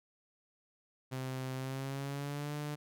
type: tone with pitch glide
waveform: sawtooth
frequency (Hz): 130.4 to 148.07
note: C3 to D3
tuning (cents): -5 to +15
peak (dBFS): -33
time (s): 1.11-2.76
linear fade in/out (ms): 20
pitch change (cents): +220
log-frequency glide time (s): 1.55-2.55
effects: none